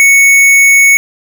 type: tone with hard clipping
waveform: sine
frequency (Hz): 2217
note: C#7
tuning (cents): 0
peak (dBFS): -4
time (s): 0-0.97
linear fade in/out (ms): 0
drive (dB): 17
effects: none